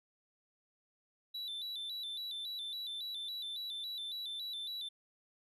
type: tone with vibrato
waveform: triangle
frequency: 3729 Hz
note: A#7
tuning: in tune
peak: -38 dBFS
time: 1.34-4.89 s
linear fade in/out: 10 ms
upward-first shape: square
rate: 3.6 Hz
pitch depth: 88 cents each way
effects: none